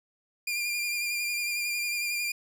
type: tone with vibrato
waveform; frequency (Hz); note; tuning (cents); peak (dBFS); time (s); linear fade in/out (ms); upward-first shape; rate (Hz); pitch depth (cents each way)
sawtooth; 2401; D7; +38; -25; 0.47-2.32; 5; sine; 11; 25
effects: none